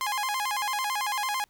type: tone with vibrato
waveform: sawtooth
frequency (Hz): 932.3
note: A#5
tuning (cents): 0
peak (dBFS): -23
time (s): 0.01-1.44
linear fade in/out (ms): 0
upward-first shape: square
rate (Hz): 9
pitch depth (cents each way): 200
effects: pink hiss -67 dBFS RMS until 1.49 s